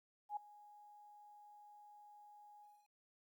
sine tone with ADSR envelope, 830.6 Hz, G#5, in tune, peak -37 dBFS, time 0.29-2.89 s, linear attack 76 ms, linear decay 6 ms, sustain -21 dB, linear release 270 ms, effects 13-bit

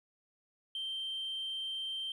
sine tone, 3136 Hz, G7, in tune, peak -34 dBFS, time 0.75-2.12 s, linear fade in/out 2 ms, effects tanh soft clip ceiling -33 dBFS + 12-bit

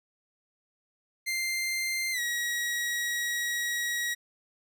sawtooth tone with pitch glide, 2093 to 1908.2 Hz, C7 to A#6, 0 to +40 cents, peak -25 dBFS, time 1.26-4.15 s, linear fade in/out 20 ms, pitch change -160 cents, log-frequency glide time 2.12-2.2 s, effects none

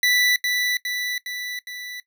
25% pulse tone with echo, 1975.5 Hz, B6, in tune, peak -13 dBFS, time 0.03-0.36 s, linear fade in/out 2 ms, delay 410 ms, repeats 4, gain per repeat -4 dB, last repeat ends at 2 s, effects noise-tail reverb RT60 0.1 s tail -17 dB re dry

